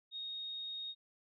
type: tone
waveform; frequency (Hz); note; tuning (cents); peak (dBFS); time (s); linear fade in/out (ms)
sine; 3729; A#7; 0; -40; 0.11-0.95; 50
effects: none